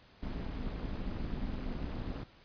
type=noise with amplitude modulation; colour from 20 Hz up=brown; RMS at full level=-34 dBFS; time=0.22-2.24 s; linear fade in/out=10 ms; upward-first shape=sine; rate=222 Hz; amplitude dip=80%; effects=pink hiss -60 dBFS RMS until 2.44 s + resampled to 11025 Hz